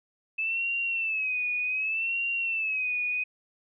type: tone with vibrato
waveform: sine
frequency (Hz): 2608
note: E7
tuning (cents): -19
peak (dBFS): -26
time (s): 0.38-3.24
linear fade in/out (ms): 10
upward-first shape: sine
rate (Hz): 0.66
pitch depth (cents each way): 100
effects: none